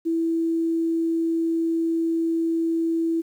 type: tone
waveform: sine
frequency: 329.6 Hz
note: E4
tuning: in tune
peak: -20 dBFS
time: 0.05-3.22 s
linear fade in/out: 20 ms
effects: 9-bit